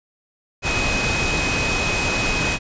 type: tone in noise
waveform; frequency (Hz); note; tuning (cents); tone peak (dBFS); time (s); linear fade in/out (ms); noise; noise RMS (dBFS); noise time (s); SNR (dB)
sine; 2521; D#7; +22; -23; 0.62-2.59; 50; pink; -22; 0.62-2.59; -4
effects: resampled to 16000 Hz